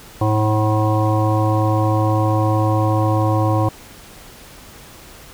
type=harmonic tone; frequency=107.7 Hz; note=A2; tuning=37 cents flat; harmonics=1 / 3 / 5 / 7 / 9 / 10; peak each=-16 / -21 / -23 / -24 / -26 / -26 dBFS; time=0.21-3.69 s; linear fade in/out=5 ms; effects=pink hiss -41 dBFS RMS until 5.33 s